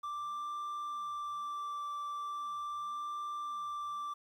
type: tone with vibrato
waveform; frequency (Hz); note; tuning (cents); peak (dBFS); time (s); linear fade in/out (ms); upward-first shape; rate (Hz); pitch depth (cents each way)
triangle; 1174.7; D6; 0; -35; 0.03-4.14; 10; sine; 0.39; 9
effects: 11-bit